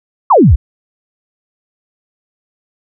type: exponential sweep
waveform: sine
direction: down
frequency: 1239 to 52 Hz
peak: -3 dBFS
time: 0.3-0.56 s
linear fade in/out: 10 ms
effects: none